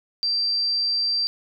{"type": "tone", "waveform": "sine", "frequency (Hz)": 4699, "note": "D8", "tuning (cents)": 0, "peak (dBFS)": -20, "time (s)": [0.23, 1.27], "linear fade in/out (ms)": 0, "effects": []}